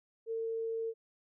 sine tone, 452.4 Hz, A4, 48 cents sharp, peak -33 dBFS, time 0.26-0.94 s, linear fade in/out 50 ms, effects none

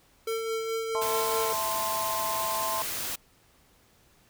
square tone with tremolo, 449.6 Hz, A4, 37 cents sharp, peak -28 dBFS, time 0.27-1.53 s, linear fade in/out 5 ms, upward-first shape sine, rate 4.7 Hz, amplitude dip 35%
sine chord, A minor, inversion second, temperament equal, 659.3 / 880 / 1046.5 Hz, E5 / A5 / C6, 0 / 0 / 0 cents, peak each -35 / -34 / -31 dBFS, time 0.95-2.82 s, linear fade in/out 0 ms
white noise, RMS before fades -33 dBFS, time 1.01-3.16 s, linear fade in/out 10 ms
effects pink hiss -62 dBFS RMS until 4.29 s

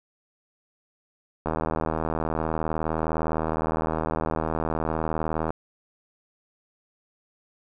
click train, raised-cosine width 1 ms, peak -12 dBFS, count 323, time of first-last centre 1.46-5.505 s, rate 79.6 Hz, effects none

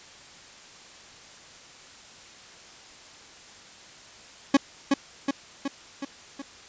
40% pulse tone with echo, 277.2 Hz, C#4, in tune, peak -13 dBFS, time 4.54-4.57 s, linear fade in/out 5 ms, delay 370 ms, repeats 5, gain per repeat -4 dB, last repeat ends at 6.42 s, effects white hiss -48 dBFS RMS until 6.68 s + resampled to 16000 Hz

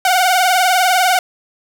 sawtooth tone with vibrato, 735 Hz, F#5, 12 cents flat, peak -7 dBFS, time 0.05-1.19 s, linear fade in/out 2 ms, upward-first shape triangle, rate 20 Hz, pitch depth 100 cents each way, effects 7-bit

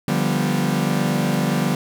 40% pulse chord, G dominant seventh, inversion second, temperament equal with one note detuned, 146.83 / 174.61 / 196 / 244 Hz, D3 / F3 / G3 / B3, 0 / 0 / 0 / -21 cents, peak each -23 dBFS, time 0.08-1.75 s, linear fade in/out 2 ms, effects none

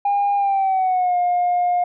sine tone with pitch glide, 808 to 711.6 Hz, G#5 to F5, -48 to +32 cents, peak -14 dBFS, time 0.05-1.84 s, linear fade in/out 5 ms, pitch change -220 cents, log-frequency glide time 0.36-1.17 s, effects tanh soft clip ceiling -13 dBFS

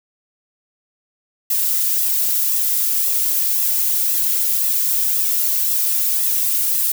violet noise with flanger, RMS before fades -18 dBFS, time 1.5-6.92 s, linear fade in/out 5 ms, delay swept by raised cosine 1.3 to 2.7 ms, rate 1.9 Hz, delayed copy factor -0.75, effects none

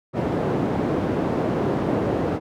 white band-pass noise, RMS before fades -23 dBFS, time 0.13-2.4 s, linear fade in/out 50 ms, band 110 to 440 Hz, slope 12 dB/octave, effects none

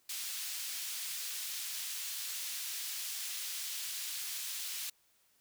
pink high-pass noise, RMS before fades -40 dBFS, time 0.09-4.9 s, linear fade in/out 5 ms, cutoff 3400 Hz, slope 12 dB/octave, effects white hiss -71 dBFS RMS until 5.4 s

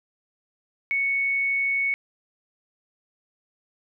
sine tone, 2217 Hz, C#7, in tune, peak -21 dBFS, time 0.91-1.94 s, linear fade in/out 0 ms, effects none

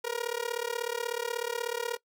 sawtooth tone with amplitude modulation, 473.5 Hz, A#4, 27 cents sharp, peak -23 dBFS, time 0.04-1.97 s, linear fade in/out 10 ms, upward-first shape sine, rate 36.4 Hz, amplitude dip 95%, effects noise-tail reverb RT60 0.1 s tail -21 dB re dry

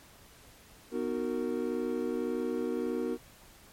triangle chord, B major seventh, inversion none, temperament just, 246.9 / 308.7 / 370.4 / 463 Hz, B3 / D#4 / F#4 / A#4, 0 / -14 / +2 / -12 cents, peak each -33 / -35 / -33 / -33 dBFS, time 0.91-3.18 s, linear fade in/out 50 ms, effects pink hiss -56 dBFS RMS until 3.72 s + MP3 64 kbps

